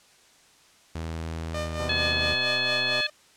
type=tone with pitch glide; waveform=sawtooth; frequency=81.4 to 78.81 Hz; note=E2 to D#2; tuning=-21 to +23 cents; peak=-27 dBFS; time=0.95-2.34 s; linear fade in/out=5 ms; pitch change=-56 cents; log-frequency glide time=1.51-2.19 s
type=tone with tremolo; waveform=sawtooth; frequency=604 Hz; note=D5; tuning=48 cents sharp; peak=-25 dBFS; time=1.54-3.1 s; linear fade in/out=5 ms; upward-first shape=sine; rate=4.4 Hz; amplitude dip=75%
type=click train; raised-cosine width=1 ms; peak=-23 dBFS; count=154; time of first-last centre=1.8-3.005 s; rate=127 Hz
type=harmonic tone; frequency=854 Hz; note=G#5; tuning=48 cents sharp; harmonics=2 / 3 / 4 / 5; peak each=-29 / -29 / -29 / -29 dBFS; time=1.89-3.07 s; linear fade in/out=5 ms
effects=white hiss -57 dBFS RMS until 3.36 s + low-pass 8000 Hz 12 dB/octave